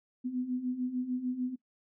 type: beating tone pair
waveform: sine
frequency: 246.9 / 253.6 Hz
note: B3 / B3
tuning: 0 / +46 cents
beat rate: 6.7 Hz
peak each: -37 / -32 dBFS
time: 0.24-1.56 s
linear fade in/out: 20 ms
effects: noise-tail reverb RT60 0.1 s tail -19 dB re dry